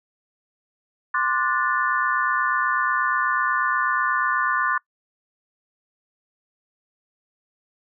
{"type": "chord", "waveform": "sine", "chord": "D dominant seventh", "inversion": "third", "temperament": "equal with one note detuned", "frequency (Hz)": [1046.5, 1174.7, 1464.7, 1760], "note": ["C6", "D6", "F#6", "A6"], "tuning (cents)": [0, 0, -18, 0], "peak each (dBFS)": -25, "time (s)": [1.14, 4.78], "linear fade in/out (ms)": 5, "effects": ["noise-tail reverb RT60 0.1 s tail -24 dB re dry"]}